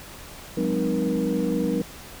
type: tone cluster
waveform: sine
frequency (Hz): 181.1 / 205.2 / 256.5 / 306.8 / 475.5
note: F#3 / G#3 / C4 / D#4 / A#4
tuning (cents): -37 / -21 / -34 / -24 / +34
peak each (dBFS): -27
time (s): 0.57-1.82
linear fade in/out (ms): 5
effects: tanh soft clip ceiling -14 dBFS + pink hiss -42 dBFS RMS until 2.2 s